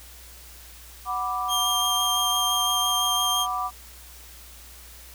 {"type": "chord", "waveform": "sine", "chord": "B minor", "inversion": "second", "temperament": "equal", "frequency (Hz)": [740, 987.8, 1174.7], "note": ["F#5", "B5", "D6"], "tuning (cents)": [0, 0, 0], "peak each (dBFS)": [-30, -32, -27], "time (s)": [1.05, 3.71], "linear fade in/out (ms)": 50}
{"type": "tone with vibrato", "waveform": "sawtooth", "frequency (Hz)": 3200, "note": "G7", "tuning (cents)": 35, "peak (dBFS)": -20, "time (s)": [1.48, 3.47], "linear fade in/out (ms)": 50, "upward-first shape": "sine", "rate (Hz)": 5.9, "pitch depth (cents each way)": 10}
{"effects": ["added 60 Hz sine -47 dBFS peak until 5.14 s", "white hiss -47 dBFS RMS until 5.14 s"]}